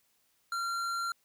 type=tone with hard clipping; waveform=sine; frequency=1376 Hz; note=F6; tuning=26 cents flat; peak=-33 dBFS; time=0.52-1.12 s; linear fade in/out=2 ms; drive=13 dB; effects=white hiss -72 dBFS RMS until 1.24 s